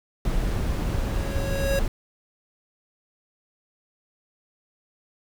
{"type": "noise", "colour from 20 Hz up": "brown", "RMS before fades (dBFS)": -25, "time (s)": [0.25, 1.88], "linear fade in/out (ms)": 2}
{"type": "tone with exponential growth", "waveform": "square", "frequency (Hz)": 550, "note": "C#5", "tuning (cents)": -14, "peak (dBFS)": -22, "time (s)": [0.5, 1.79], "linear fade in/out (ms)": 0, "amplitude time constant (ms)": 280}
{"effects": []}